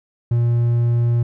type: tone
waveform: triangle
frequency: 118.6 Hz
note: A#2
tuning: 30 cents sharp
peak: -12 dBFS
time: 0.31-1.23 s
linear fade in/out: 5 ms
effects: none